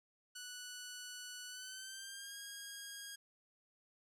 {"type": "tone with pitch glide", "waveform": "10% pulse", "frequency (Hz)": [1480, 1632.7], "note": ["F#6", "G#6"], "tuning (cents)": [0, -30], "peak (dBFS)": -38, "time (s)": [0.35, 3.16], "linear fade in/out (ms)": 10, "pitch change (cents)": 170, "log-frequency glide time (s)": [1.47, 2.36], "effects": []}